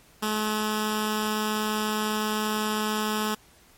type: tone with notch filter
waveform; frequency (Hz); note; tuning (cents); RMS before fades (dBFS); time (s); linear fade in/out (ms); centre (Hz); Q
10% pulse; 214.1; A3; -47; -27; 0.22-3.35; 10; 590; 1.3
effects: pink hiss -56 dBFS RMS until 3.77 s + MP3 64 kbps